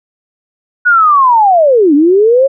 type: linear two-way sweep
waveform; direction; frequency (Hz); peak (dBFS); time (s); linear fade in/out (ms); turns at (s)
sine; down then up; 1480 to 277.2 to 556; -4; 0.85-2.48; 20; 1.94
effects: none